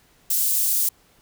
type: high-pass noise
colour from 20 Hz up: white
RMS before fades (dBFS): -21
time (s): 0.3-0.89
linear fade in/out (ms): 5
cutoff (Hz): 7800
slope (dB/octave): 12
effects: pink hiss -58 dBFS RMS until 1.21 s